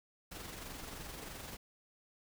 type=noise with amplitude modulation; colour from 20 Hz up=pink; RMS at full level=-45 dBFS; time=0.31-1.57 s; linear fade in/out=10 ms; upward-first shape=sine; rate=23.1 Hz; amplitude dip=40%; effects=none